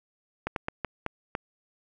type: slowing click train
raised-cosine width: 0.5 ms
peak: -14 dBFS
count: 6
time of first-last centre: 0.47-1.351 s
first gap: 92 ms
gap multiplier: 1.33
effects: none